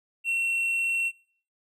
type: tone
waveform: triangle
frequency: 2719 Hz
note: F7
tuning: 47 cents flat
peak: -22 dBFS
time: 0.24-1.12 s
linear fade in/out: 50 ms
effects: noise-tail reverb RT60 0.5 s tail -21 dB re dry + resampled to 32000 Hz